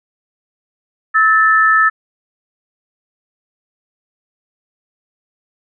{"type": "tone pair together", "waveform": "sine", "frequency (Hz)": [1300, 1763.7], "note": ["E6", "A6"], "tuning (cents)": [-24, 4], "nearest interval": "perfect fourth", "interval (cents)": 528, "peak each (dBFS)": -11, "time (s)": [1.14, 1.9], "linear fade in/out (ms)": 20, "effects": []}